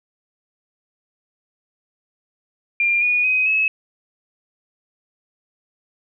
sine tone with pitch steps, 2394 / 2454 / 2516 / 2579 Hz, D7 / D#7 / D#7 / E7, +33 / -25 / +19 / -39 cents, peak -15 dBFS, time 2.8-3.68 s, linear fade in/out 2 ms, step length 220 ms, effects none

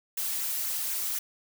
blue noise with flanger, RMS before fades -31 dBFS, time 0.17-1.19 s, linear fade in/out 5 ms, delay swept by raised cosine 0.21 to 2.01 ms, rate 4 Hz, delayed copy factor -0.5, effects none

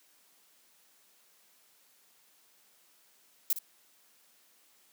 violet noise with echo, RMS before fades -27 dBFS, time 3.5-3.53 s, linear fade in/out 2 ms, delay 59 ms, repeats 1, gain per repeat -11 dB, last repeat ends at 3.589 s, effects white hiss -65 dBFS RMS until 4.92 s + high-pass 200 Hz 12 dB/octave

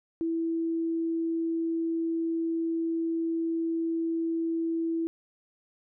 sine tone, 329.6 Hz, E4, in tune, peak -26 dBFS, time 0.21-5.07 s, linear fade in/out 0 ms, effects none

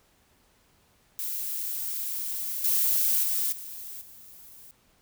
violet noise with level steps, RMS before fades -32 / -24 / -27 / -40 / -49 dBFS, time 1.19-4.71 s, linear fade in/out 0 ms, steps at 2.64 / 3.23 / 3.52 / 4.01 s, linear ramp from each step 5 ms, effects pink hiss -64 dBFS RMS until 5.01 s

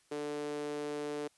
sawtooth tone with high-pass filter, 147.5 Hz, D3, 8 cents sharp, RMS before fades -38 dBFS, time 0.11-1.28 s, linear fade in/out 10 ms, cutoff 380 Hz, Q 8.4, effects white hiss -69 dBFS RMS until 1.37 s + resampled to 24000 Hz

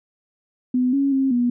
sine tone with pitch steps, 251.4 / 277 / 268.2 / 242.7 Hz, B3 / C#4 / C4 / B3, +31 / -1 / +43 / -30 cents, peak -16 dBFS, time 0.74-1.5 s, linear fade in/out 5 ms, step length 190 ms, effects none

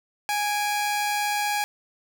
sawtooth tone pair together, 828.6 / 2349 Hz, G#5 / D7, -4 / 0 cents, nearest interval octave + tritone, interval 1804 cents, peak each -20 / -29 dBFS, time 0.29-1.64 s, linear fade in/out 0 ms, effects none

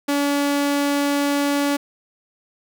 sawtooth tone, 285.2 Hz, C#4, 49 cents sharp, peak -14 dBFS, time 0.08-1.77 s, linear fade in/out 10 ms, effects none

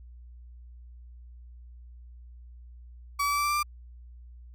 35% pulse tone with pitch steps, 1141 / 1148.9 / 1156.9 / 1165 / 1173.1 / 1181.2 / 1189.5 Hz, C#6 / D6 / D6 / D6 / D6 / D6 / D6, +50 / -38 / -26 / -14 / -2 / +10 / +22 cents, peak -23 dBFS, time 3.19-3.631 s, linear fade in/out 10 ms, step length 63 ms, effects added 60 Hz sine -45 dBFS peak until 4.54 s

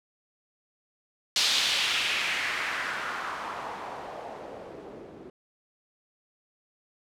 blue noise with low-pass filter sweep, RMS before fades -31 dBFS, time 1.36-5.3 s, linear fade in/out 2 ms, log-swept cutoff 4300 to 330 Hz, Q 2, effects none

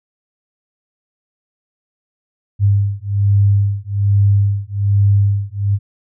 sine beating tone pair, 100 / 101.2 Hz, G2 / G#2, +35 / -44 cents, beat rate 1.2 Hz, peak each -14 dBFS, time 2.59-5.79 s, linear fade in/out 50 ms, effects none

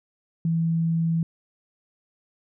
sine tone, 164.81 Hz, E3, in tune, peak -20 dBFS, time 0.45-1.23 s, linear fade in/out 2 ms, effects none

